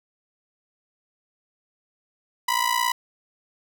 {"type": "ring-modulated tone", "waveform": "sawtooth", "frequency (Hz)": 987.8, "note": "B5", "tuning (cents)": 0, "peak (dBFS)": -14, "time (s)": [2.48, 2.92], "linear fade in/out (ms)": 5, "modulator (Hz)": 29.2, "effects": []}